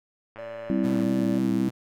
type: click train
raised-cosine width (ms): 0.5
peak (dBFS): -28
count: 75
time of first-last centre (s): 0.36-1.027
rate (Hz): 111
type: tone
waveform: triangle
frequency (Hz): 580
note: D5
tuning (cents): -22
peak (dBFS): -33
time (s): 0.38-1.39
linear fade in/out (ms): 10
type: harmonic tone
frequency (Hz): 65.41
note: C2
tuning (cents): 0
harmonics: 3 / 4 / 5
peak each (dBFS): -25 / -26 / -27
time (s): 0.7-1.69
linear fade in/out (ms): 0
type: tone with vibrato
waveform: sawtooth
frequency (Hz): 119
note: A#2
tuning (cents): +36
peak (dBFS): -29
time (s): 0.83-1.71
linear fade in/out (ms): 20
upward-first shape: sine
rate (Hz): 3.9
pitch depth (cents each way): 100
effects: none